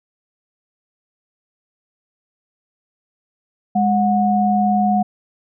sine tone pair together, 206.2 / 730 Hz, G#3 / F#5, -12 / -24 cents, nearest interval octave + minor seventh, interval 2188 cents, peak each -16 dBFS, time 3.75-5.03 s, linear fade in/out 10 ms, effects none

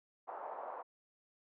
pink band-pass noise, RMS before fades -45 dBFS, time 0.27-0.83 s, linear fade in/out 20 ms, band 600 to 1000 Hz, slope 24 dB/octave, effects none

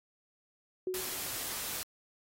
sine tone with exponential decay, 370 Hz, F#4, in tune, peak -29 dBFS, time 0.87-1.29 s, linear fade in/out 2 ms, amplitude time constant 90 ms
white noise, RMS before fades -38 dBFS, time 0.94-1.83 s, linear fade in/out 0 ms
effects AAC 48 kbps

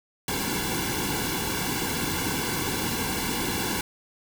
pink noise with comb filter, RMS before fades -28 dBFS, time 0.28-3.81 s, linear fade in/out 2 ms, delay 1.6 ms, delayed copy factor -0.95, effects none

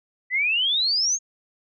sine exponential sweep, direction up, 1955 to 6645 Hz, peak -19 dBFS, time 0.3-1.19 s, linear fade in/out 50 ms, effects none

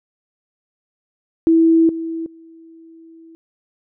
sine tone with level steps, 327.5 Hz, E4, 11 cents flat, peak -9 / -22 / -40 dBFS, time 1.47-3.35 s, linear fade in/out 0 ms, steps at 1.89 / 2.26 s, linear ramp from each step 2 ms, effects none

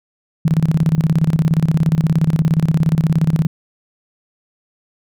sine tone with tremolo, 159.6 Hz, D#3, 44 cents sharp, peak -9 dBFS, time 0.45-3.47 s, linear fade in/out 5 ms, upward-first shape square, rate 17 Hz, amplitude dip 80%, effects none

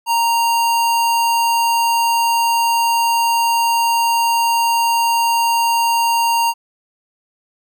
square tone, 930 Hz, A#5, 4 cents flat, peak -14 dBFS, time 0.06-6.54 s, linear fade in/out 50 ms, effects none

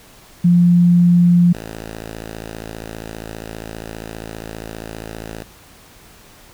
sine / 5% pulse tone pair in turn, 174.61 / 55 Hz, F3 / A1, 0 / 0 cents, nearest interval octave + minor sixth, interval 2000 cents, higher first, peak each -8 / -18 dBFS, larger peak first, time 0.44-1.53 / 1.53-5.44 s, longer second, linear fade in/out 10 ms, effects pink hiss -45 dBFS RMS until 6.53 s

